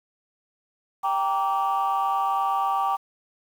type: chord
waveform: sine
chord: G minor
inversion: none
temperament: equal with one note detuned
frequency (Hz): 784 / 932.3 / 1160.5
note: G5 / Bb5 / D6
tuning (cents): 0 / 0 / -21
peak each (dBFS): -23 / -27 / -24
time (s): 1.03-2.97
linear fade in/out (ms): 20
effects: tanh soft clip ceiling -16 dBFS + 8-bit